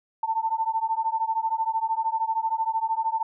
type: beating tone pair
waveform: sine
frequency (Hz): 888 / 901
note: A5 / A5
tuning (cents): +16 / +41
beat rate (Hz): 13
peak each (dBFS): -26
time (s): 0.23-3.23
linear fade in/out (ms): 5
effects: none